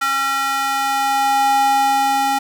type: tone with high-pass filter sweep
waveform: square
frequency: 272.8 Hz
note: C#4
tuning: 28 cents flat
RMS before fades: -17 dBFS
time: 0.01-2.39 s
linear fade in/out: 10 ms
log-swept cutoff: 1300 to 630 Hz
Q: 3.3
effects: none